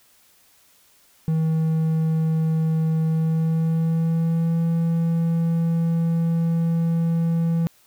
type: tone with pitch glide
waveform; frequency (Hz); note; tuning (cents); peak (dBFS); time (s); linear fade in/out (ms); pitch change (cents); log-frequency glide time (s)
triangle; 160 to 166.22; D#3 to E3; +49 to +15; -16; 1.28-7.67; 0; +66; 3.06-4.62
effects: white hiss -57 dBFS RMS until 7.86 s

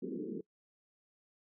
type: band-pass noise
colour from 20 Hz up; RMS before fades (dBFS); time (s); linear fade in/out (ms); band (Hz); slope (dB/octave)
white; -40; 0.02-0.41; 5; 170 to 450; 96
effects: noise-tail reverb RT60 0.1 s tail -23 dB re dry

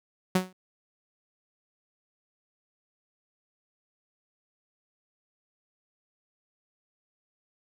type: tone with exponential decay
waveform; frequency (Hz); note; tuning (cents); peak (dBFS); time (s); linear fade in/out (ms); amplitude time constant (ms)
sawtooth; 185; F#3; 0; -15; 0.35-0.53; 5; 37
effects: none

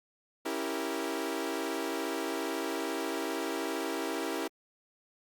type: chord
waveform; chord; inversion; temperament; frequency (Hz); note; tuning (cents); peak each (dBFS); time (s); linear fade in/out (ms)
sawtooth; C# diminished seventh; none; equal; 277.2 / 329.6 / 392 / 466.2; C#4 / E4 / G4 / Bb4; 0 / 0 / 0 / 0; -35 / -32 / -34 / -35; 0.45-4.48; 10
effects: Opus 48 kbps

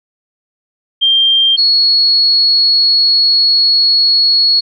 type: tone pair in turn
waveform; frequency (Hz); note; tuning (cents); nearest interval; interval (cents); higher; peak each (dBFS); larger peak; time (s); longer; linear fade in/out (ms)
sine; 3180 / 4348; G7 / C#8; +24 / -34; perfect fourth; 542; second; -7; neither; 1.01-1.57 / 1.57-4.61; second; 20
effects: none

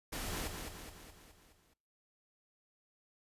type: noise with echo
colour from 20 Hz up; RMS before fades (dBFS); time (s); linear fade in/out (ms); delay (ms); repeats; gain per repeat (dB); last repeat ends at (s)
pink; -40; 0.12-0.48; 10; 210; 6; -5; 1.74
effects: noise-tail reverb RT60 0.7 s tail -26 dB re dry + resampled to 32000 Hz

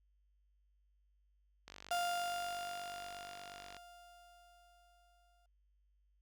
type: click train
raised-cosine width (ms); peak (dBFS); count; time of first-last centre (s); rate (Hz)
0.2; -32; 102; 1.68-3.767; 48.4
type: tone with exponential decay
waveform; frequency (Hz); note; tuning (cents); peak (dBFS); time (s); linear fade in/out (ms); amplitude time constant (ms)
35% pulse; 700; F5; +4; -31; 1.91-5.46; 2; 770
effects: added 50 Hz sine -70 dBFS peak until 6.21 s

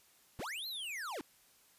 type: linear two-way sweep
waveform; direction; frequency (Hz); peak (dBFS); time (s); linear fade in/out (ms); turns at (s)
square; up then down; 64.8 to 4247 to 240.8; -40; 0.39-1.21; 0; 0.67
effects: white hiss -66 dBFS RMS until 1.78 s + resampled to 32000 Hz

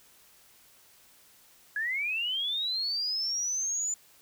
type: linear sweep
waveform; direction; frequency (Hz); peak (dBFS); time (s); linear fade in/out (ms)
sine; up; 1652 to 7080; -28; 1.76-3.94; 2
effects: white hiss -59 dBFS RMS until 4.21 s

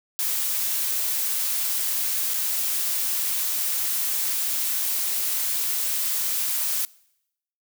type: noise with dropouts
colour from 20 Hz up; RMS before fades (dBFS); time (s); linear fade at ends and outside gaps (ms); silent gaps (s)
blue; -25; 0.19-6.85; 0; 2.337-2.342
effects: noise-tail reverb RT60 0.8 s tail -23 dB re dry

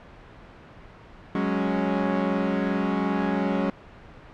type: chord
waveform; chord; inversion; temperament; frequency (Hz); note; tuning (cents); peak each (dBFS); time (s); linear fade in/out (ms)
sawtooth; F# suspended second; none; equal; 185 / 207.7 / 277.2; F#3 / G#3 / C#4; 0 / 0 / 0; -23 / -23 / -23; 1.35-3.7; 2
effects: pink hiss -46 dBFS RMS until 4.33 s + low-pass 2000 Hz 12 dB/octave

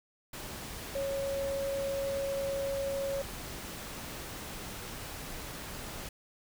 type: tone in noise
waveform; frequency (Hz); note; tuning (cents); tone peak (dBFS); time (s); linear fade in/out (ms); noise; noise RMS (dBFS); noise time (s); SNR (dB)
sine; 551; C#5; -11; -31; 0.95-3.22; 5; pink; -42; 0.33-6.09; +8
effects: none

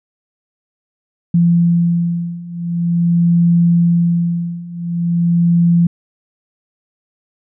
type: beating tone pair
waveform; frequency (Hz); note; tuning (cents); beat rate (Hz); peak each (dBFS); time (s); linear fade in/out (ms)
sine; 170.8 / 171.25; F3 / F3; -38 / -34; 0.45; -15 / -13; 1.34-5.87; 5
effects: none

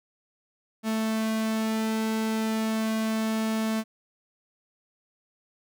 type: tone with flanger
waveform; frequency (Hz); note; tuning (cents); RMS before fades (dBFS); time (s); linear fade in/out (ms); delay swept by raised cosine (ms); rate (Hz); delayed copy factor
sawtooth; 220.6; A3; +5; -27; 0.83-3.84; 50; 2 to 2.83; 0.38; -0.55
effects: none

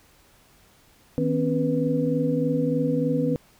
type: tone cluster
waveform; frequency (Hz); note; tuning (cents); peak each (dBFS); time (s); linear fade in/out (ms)
sine; 157.6 / 251.7 / 275 / 491; D#3 / B3 / C#4 / B4; +23 / +33 / -14 / -10; -26; 1.18-3.36; 0
effects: pink hiss -57 dBFS RMS until 3.59 s

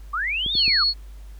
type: linear two-way sweep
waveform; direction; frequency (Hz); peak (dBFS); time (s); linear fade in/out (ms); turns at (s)
sine; up then down; 1108.7 to 3739 to 1108.7; -22; 0.13-0.84; 10; 0.53
type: clicks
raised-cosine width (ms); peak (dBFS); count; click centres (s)
3; -21; 3; 0.463 / 0.553 / 0.68
type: tone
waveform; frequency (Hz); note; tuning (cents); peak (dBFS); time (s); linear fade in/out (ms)
sine; 4355; C#8; -31; -17; 0.53-0.94; 50
effects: added 50 Hz sine -37 dBFS peak until 1.39 s + pink hiss -56 dBFS RMS until 1.39 s

